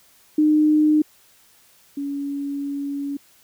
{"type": "tone pair in turn", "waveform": "sine", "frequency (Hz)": [304.7, 282.1], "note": ["D#4", "C#4"], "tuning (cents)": [-36, 30], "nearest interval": "minor second", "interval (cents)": 134, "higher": "first", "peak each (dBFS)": [-13, -24], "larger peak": "first", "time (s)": [[0.38, 1.02], [1.97, 3.17]], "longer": "second", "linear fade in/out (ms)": 5, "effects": ["white hiss -55 dBFS RMS until 3.43 s"]}